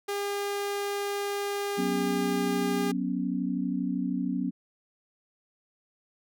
sawtooth tone, 403.9 Hz, G#4, 48 cents flat, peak -25 dBFS, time 0.08-2.92 s, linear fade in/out 10 ms
sine chord, F# suspended fourth, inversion none, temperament equal with one note detuned, 185 / 244.4 / 277.2 Hz, F#3 / B3 / C#4, 0 / -18 / 0 cents, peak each -31 dBFS, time 1.77-4.51 s, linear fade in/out 20 ms
effects none

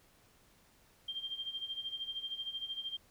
sine tone with tremolo, 3179 Hz, G7, 24 cents sharp, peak -35 dBFS, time 1.08-2.97 s, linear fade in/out 5 ms, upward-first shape sine, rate 13 Hz, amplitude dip 75%, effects pink hiss -66 dBFS RMS until 3.1 s

